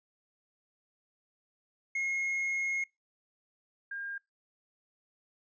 triangle / sine tone pair in turn, 2157 / 1609.4 Hz, C#7 / G6, -48 / +45 cents, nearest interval perfect fourth, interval 507 cents, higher first, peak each -28 / -36 dBFS, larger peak first, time 1.95-2.84 / 3.91-4.18 s, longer first, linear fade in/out 5 ms, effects noise-tail reverb RT60 0.2 s tail -24 dB re dry + resampled to 16000 Hz

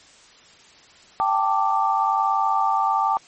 sine chord, G suspended second, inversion none, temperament equal with one note detuned, 784 / 885.1 / 1174.7 Hz, G5 / A5 / D6, 0 / +10 / 0 cents, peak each -22 dBFS, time 1.2-3.17 s, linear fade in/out 0 ms, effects white hiss -50 dBFS RMS until 3.27 s + MP3 32 kbps

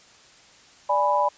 sine chord, G# diminished, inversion second, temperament equal, 587.3 / 830.6 / 987.8 Hz, D5 / G#5 / B5, 0 / 0 / 0 cents, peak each -24 / -24 / -21 dBFS, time 0.89-1.29 s, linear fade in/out 10 ms, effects white hiss -52 dBFS RMS until 1.37 s + resampled to 16000 Hz

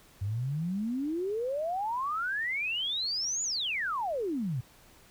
sine exponential two-way sweep, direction up then down, 94.2 to 7040 to 114 Hz, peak -29 dBFS, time 0.21-4.61 s, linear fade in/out 10 ms, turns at 3.43 s, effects pink hiss -58 dBFS RMS until 5.1 s

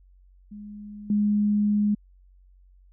sine tone with level steps, 207.7 Hz, G#3, in tune, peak -37 / -19 dBFS, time 0.51-1.95 s, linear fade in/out 10 ms, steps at 1.1 s, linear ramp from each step 2 ms, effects added 46 Hz sine -52 dBFS peak until 2.92 s

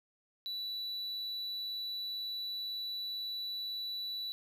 triangle tone, 3951 Hz, B7, in tune, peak -35 dBFS, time 0.46-4.32 s, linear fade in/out 0 ms, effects none

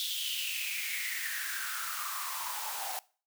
white noise with high-pass filter sweep, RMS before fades -36 dBFS, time 0-2.99 s, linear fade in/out 0 ms, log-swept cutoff 3500 to 740 Hz, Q 6.7, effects noise-tail reverb RT60 0.4 s tail -22 dB re dry

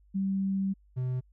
sine / triangle tone pair in turn, 193.9 / 127.16 Hz, G3 / C3, -19 / -49 cents, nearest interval perfect fifth, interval 730 cents, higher first, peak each -26 dBFS, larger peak neither, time 0.14-0.74 / 0.96-1.21 s, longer first, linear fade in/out 20 ms, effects added 50 Hz sine -58 dBFS peak until 1.32 s

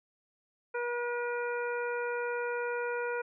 harmonic tone, 481.1 Hz, B4, 45 cents flat, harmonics 1 / 2 / 3 / 4 / 5, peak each -33 / -39 / -37 / -48 / -44 dBFS, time 0.74-3.22 s, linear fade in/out 10 ms, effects none

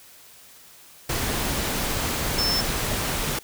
sine tone in noise, 5300 Hz, E8, 9 cents sharp, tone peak -22 dBFS, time 2.38-2.61 s, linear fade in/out 5 ms, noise pink, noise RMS -26 dBFS, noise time 1.09-3.39 s, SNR +1 dB, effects white hiss -49 dBFS RMS until 3.43 s

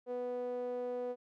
sawtooth tone with band-pass filter, 246.9 Hz, B3, in tune, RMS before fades -38 dBFS, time 0.06-1.16 s, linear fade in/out 50 ms, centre 540 Hz, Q 6.7, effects none

